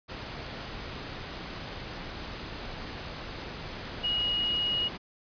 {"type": "tone in noise", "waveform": "sine", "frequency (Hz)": 2890, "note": "F#7", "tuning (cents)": -41, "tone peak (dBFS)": -26, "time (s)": [4.03, 4.89], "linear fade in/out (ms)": 20, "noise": "pink", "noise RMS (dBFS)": -39, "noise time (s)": [0.08, 4.98], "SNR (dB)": 10, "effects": ["resampled to 11025 Hz"]}